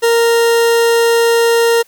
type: tone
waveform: 40% pulse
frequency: 464.5 Hz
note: A#4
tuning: 6 cents flat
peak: -8 dBFS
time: 0.02-1.83 s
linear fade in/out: 20 ms
effects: white hiss -50 dBFS RMS until 1.87 s